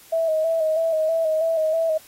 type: tone with vibrato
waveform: sine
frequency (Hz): 642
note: E5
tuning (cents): -46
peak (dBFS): -18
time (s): 0.12-1.98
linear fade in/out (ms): 10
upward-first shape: square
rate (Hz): 3.1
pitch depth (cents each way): 36
effects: white hiss -49 dBFS RMS until 2.07 s + AAC 48 kbps